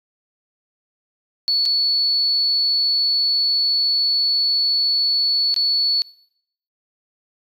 triangle tone with dropouts, 4427 Hz, C#8, 3 cents flat, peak -12 dBFS, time 1.48-6.02 s, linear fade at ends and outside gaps 0 ms, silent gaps 1.654-1.659 / 5.542-5.563 s, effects noise-tail reverb RT60 0.7 s tail -25 dB re dry + tanh soft clip ceiling -14 dBFS

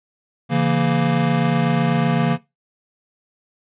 square chord, A# diminished, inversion first, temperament just, 139.85 / 167.82 / 233.1 Hz, C#3 / E3 / A#3, +16 / +31 / 0 cents, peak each -21 dBFS, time 0.49-2.38 s, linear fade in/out 50 ms, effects noise-tail reverb RT60 0.2 s tail -17 dB re dry + resampled to 8000 Hz

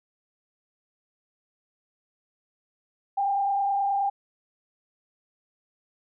sine tone with frequency modulation, 796 Hz, G5, 26 cents sharp, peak -22 dBFS, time 3.17-4.1 s, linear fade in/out 10 ms, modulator 29.5 Hz, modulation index 0.64, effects none

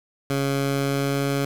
15% pulse tone with pitch glide, 138.59 to 139.55 Hz, C#3 to C#3, 0 to +12 cents, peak -15 dBFS, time 0.3-1.45 s, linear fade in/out 2 ms, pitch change +12 cents, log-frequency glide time 0.69-1.22 s, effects 7-bit

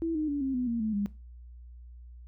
sine tone with pitch steps, 329.6 / 307.5 / 286.9 / 267.7 / 249.8 / 233.1 / 217.5 / 202.9 Hz, E4 / D#4 / D4 / C4 / B3 / A#3 / A3 / G#3, 0 / -20 / -40 / +40 / +20 / 0 / -20 / -40 cents, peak -27 dBFS, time 0.02-1.06 s, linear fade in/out 0 ms, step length 130 ms, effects noise-tail reverb RT60 0.3 s tail -19 dB re dry + added 60 Hz sine -45 dBFS peak until 2.27 s

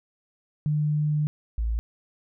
sine tone pair in turn, 150.3 / 56.3 Hz, D3 / A1, +40 / +40 cents, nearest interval octave + perfect fourth, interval 1700 cents, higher first, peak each -21 / -23 dBFS, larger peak first, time 0.66-1.27 / 1.58-1.79 s, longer first, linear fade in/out 0 ms, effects none

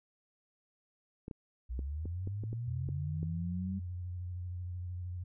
clicks, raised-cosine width 3 ms, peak -29 dBFS, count 9, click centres 1.281 / 1.312 / 1.792 / 2.056 / 2.274 / 2.437 / 2.53 / 2.889 / 3.23 s
sine linear sweep, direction up, 58.27 to 196 Hz, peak -35 dBFS, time 1.69-3.8 s, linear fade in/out 20 ms
sine tone with vibrato, 89.4 Hz, F2, 41 cents sharp, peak -37 dBFS, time 2.67-5.24 s, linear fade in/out 10 ms, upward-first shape sine, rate 13 Hz, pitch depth 32 cents each way
effects none

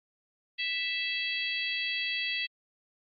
harmonic tone with a mistuned harmonic, 659.3 Hz, E5, in tune, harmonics 3 / 4 / 5 / 6 / 7, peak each -36 / -33 / -35 / -42 / -40 dBFS, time 0.58-2.47 s, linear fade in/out 20 ms, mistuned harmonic 7, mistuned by -21 cents, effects Opus 48 kbps

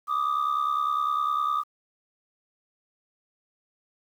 sine tone pair together, 1174.7 / 1244.6 Hz, D6 / D#6, 0 / 0 cents, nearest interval minor second, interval 100 cents, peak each -24 dBFS, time 0.07-1.64 s, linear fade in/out 50 ms, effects tanh soft clip ceiling -20 dBFS + 9-bit

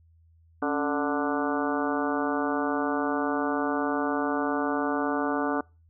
harmonic tone with a mistuned harmonic, 147.2 Hz, D3, 4 cents sharp, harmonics 2 / 3 / 4 / 5 / 6 / 7 / 8 / 9 / 10, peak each -28 / -32 / -34 / -33 / -35 / -39 / -34 / -41 / -35 dBFS, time 0.62-5.61 s, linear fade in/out 5 ms, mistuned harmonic 2, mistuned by -80 cents, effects noise-tail reverb RT60 0.3 s tail -25 dB re dry + added 82 Hz sine -56 dBFS peak until 5.89 s

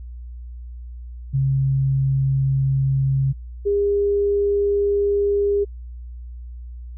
sine tone pair in turn, 135.1 / 404.8 Hz, C#3 / G#4, -44 / -44 cents, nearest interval octave + perfect fifth, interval 1900 cents, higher second, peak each -16 dBFS, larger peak neither, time 1.33-3.33 / 3.65-5.65 s, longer neither, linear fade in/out 20 ms, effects added 60 Hz sine -32 dBFS peak until 6.97 s

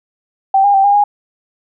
sine tone with pitch steps, 777 / 810 / 779 / 810 / 822 Hz, G5 / G#5 / G5 / G#5 / G#5, -16 / -43 / -11 / -43 / -18 cents, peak -7 dBFS, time 0.54-1.04 s, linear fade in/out 5 ms, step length 100 ms, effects none

